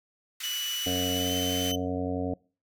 pink band-pass noise, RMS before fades -39 dBFS, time 0.4-1.72 s, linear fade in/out 5 ms, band 1600 to 16000 Hz, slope 24 dB/octave
35% pulse tone with pitch glide, 2960 to 3043 Hz, F#7 to F#7, 0 to +48 cents, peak -28 dBFS, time 0.43-1.76 s, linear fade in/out 10 ms, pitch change +48 cents, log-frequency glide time 1.14-1.32 s
harmonic tone, 90.9 Hz, F#2, 30 cents flat, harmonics 1 / 2 / 3 / 5 / 6 / 7 / 8, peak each -35 / -37 / -31 / -35 / -37 / -39 / -39 dBFS, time 0.86-2.34 s, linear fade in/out 5 ms
effects noise-tail reverb RT60 0.4 s tail -25 dB re dry

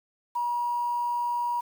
sine tone with quantisation, 960 Hz, B5, 49 cents flat, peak -25 dBFS, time 0.35-1.61 s, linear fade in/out 10 ms, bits 8, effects none

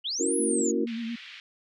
sine linear two-way sweep, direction up then down, 2794 to 10548 to 6520 Hz, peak -28 dBFS, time 0.04-0.72 s, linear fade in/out 20 ms, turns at 0.37 s
sine chord, F# dominant seventh, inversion second, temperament equal, 277.2 / 329.6 / 370 / 466.2 Hz, C#4 / E4 / F#4 / A#4, 0 / 0 / 0 / 0 cents, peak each -30 dBFS, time 0.19-0.86 s, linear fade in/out 20 ms
sine tone with vibrato, 230.4 Hz, A#3, 20 cents flat, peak -30 dBFS, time 0.39-1.16 s, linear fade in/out 10 ms, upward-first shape sine, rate 8.6 Hz, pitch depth 48 cents each way
pink band-pass noise, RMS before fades -45 dBFS, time 0.87-1.4 s, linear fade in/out 2 ms, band 2000 to 3600 Hz, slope 24 dB/octave
effects none

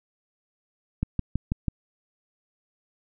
click train, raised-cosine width 5 ms, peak -12 dBFS, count 5, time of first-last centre 1.03-1.683 s, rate 6.13 Hz, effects none

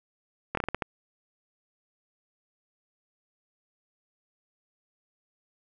slowing click train, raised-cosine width 0.5 ms, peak -13 dBFS, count 7, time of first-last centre 0.55-0.822 s, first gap 23 ms, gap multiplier 1.27, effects none

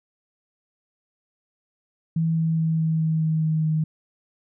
sine tone with pitch steps, 163 / 162.06 / 161.13 / 160.2 / 159.28 / 158.36 / 157.45 / 156.54 Hz, E3 / E3 / E3 / E3 / D#3 / D#3 / D#3 / D#3, -19 / -29 / -39 / -49 / +41 / +31 / +21 / +11 cents, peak -19 dBFS, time 2.16-3.84 s, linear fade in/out 5 ms, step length 210 ms, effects none

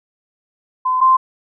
sine tone pair in turn, 1023 / 1042.1 Hz, C6 / C6, -39 / -7 cents, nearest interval unison, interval 32 cents, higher second, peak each -14 / -8 dBFS, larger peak second, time 0.85-1.01 / 1.01-1.17 s, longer neither, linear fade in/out 10 ms, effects none

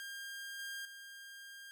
sawtooth tone with level steps, 1606 Hz, G6, 41 cents sharp, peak -40 / -38 / -46 dBFS, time 0-1.71 s, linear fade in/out 0 ms, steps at 0.59 / 0.85 s, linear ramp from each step 2 ms, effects none

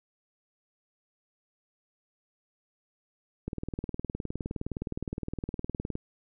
click train, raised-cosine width 3 ms, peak -20 dBFS, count 49, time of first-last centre 3.48-5.954 s, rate 19.4 Hz, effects none

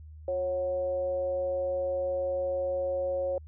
sine tone with frequency modulation, 547 Hz, C#5, 23 cents flat, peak -27 dBFS, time 0.28-3.38 s, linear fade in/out 2 ms, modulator 191 Hz, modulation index 0.35, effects added 77 Hz sine -44 dBFS peak until 3.47 s

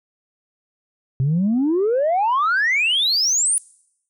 sine exponential sweep, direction up, 127 to 9956 Hz, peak -14 dBFS, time 1.2-3.58 s, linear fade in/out 0 ms, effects noise-tail reverb RT60 0.8 s tail -26 dB re dry + tanh soft clip ceiling -13 dBFS

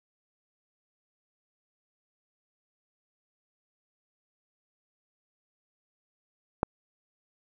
click, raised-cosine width 1 ms, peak -9 dBFS, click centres 6.631 s, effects none

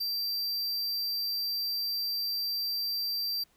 square tone, 4699 Hz, D8, in tune, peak -30 dBFS, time 0-3.44 s, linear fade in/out 10 ms, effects pink hiss -67 dBFS RMS until 3.56 s

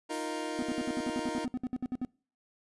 25% pulse chord, Eb suspended second, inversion none, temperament equal, 311.1 / 349.2 / 466.2 Hz, Eb4 / F4 / Bb4, 0 / 0 / 0 cents, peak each -33 / -36 / -36 dBFS, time 0.09-1.46 s, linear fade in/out 20 ms
blue noise with exponential decay, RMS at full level -43 dBFS, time 0.12-1.18 s, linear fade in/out 5 ms, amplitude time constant 230 ms
triangle tone bursts, 251.9 Hz, B3, 34 cents sharp, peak -28 dBFS, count 16, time 0.59-2.049 s, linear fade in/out 0 ms, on 34 ms, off 61 ms
effects noise-tail reverb RT60 0.4 s tail -24 dB re dry + resampled to 24000 Hz

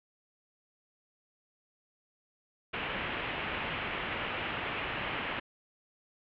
white low-pass noise, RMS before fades -36 dBFS, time 2.73-5.4 s, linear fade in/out 10 ms, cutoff 3000 Hz, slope 48 dB/octave, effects none

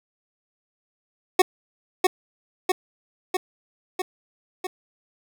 25% pulse tone with echo, 370 Hz, F#4, in tune, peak -8 dBFS, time 1.39-1.42 s, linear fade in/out 5 ms, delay 650 ms, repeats 5, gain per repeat -3 dB, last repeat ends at 4.67 s, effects none

